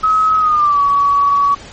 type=tone with pitch glide; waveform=sine; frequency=1278 to 1132 Hz; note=D#6 to C#6; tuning=+46 to +36 cents; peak=-9 dBFS; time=0.03-1.55 s; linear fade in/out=10 ms; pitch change=-210 cents; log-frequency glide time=0.37-0.82 s; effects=pink hiss -35 dBFS RMS until 1.72 s + MP3 32 kbps